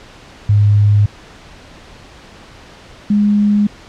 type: tone pair in turn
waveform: sine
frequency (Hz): 103.3 / 206.6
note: G#2 / G#3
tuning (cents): -9 / -9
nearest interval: octave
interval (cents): 1200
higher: second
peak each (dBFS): -7 / -9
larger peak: first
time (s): 0.49-1.06 / 3.1-3.67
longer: neither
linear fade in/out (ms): 5
effects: pink hiss -39 dBFS RMS until 3.88 s + low-pass 5000 Hz 12 dB/octave